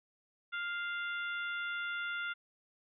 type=harmonic tone with a mistuned harmonic; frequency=694 Hz; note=F5; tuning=11 cents flat; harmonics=2 / 3 / 4 / 5; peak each=-36 / -44 / -47 / -47 dBFS; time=0.52-2.34 s; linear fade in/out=20 ms; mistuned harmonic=2; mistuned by=+21 cents; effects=none